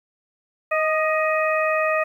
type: harmonic tone with a mistuned harmonic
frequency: 628 Hz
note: D#5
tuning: 16 cents sharp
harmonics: 1 / 2 / 3 / 4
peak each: -21 / -24 / -26 / -27 dBFS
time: 0.71-2.04 s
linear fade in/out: 10 ms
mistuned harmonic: 2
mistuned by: -29 cents
effects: 9-bit